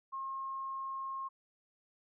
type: tone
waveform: sine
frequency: 1074 Hz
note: C6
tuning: 45 cents sharp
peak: -37 dBFS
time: 0.12-1.29 s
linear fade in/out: 20 ms
effects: none